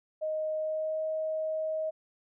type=tone with pitch glide; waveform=sine; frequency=623 to 629.9 Hz; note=D#5 to D#5; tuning=+2 to +21 cents; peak=-29 dBFS; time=0.21-1.91 s; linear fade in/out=20 ms; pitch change=+19 cents; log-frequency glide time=0.57-1.05 s; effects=none